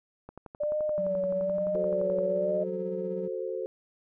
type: click train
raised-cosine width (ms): 1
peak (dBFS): -29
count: 23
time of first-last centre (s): 0.29-2.187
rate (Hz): 11.6
type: tone with vibrato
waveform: sine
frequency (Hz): 587.3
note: D5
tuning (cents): 0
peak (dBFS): -26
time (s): 0.6-2.64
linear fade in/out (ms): 10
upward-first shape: sine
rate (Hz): 1.1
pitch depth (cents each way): 65
type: tone with tremolo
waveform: triangle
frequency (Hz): 185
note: F#3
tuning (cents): 0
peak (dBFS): -32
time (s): 0.98-3.28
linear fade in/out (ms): 2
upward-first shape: sine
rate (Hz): 16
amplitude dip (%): 50
type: chord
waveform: sine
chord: F# diminished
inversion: none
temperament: equal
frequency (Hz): 370 / 440 / 523.3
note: F#4 / A4 / C5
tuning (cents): 0 / 0 / 0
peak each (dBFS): -35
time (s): 1.75-3.66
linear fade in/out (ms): 0
effects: none